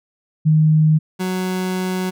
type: tone pair in turn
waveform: sine / 30% pulse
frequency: 155.56 / 184.99 Hz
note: D#3 / F#3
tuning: 0 / 0 cents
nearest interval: minor third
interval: 300 cents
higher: second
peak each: -10 / -17 dBFS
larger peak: first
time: 0.45-0.99 / 1.19-2.11 s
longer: second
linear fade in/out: 20 ms
effects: none